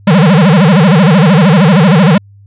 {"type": "tone with vibrato", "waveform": "square", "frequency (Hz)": 174.61, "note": "F3", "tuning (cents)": 0, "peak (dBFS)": -4, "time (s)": [0.07, 2.18], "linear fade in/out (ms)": 5, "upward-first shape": "sine", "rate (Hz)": 13, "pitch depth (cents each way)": 290, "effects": ["added 100 Hz sine -36 dBFS peak until 2.46 s", "resampled to 8000 Hz"]}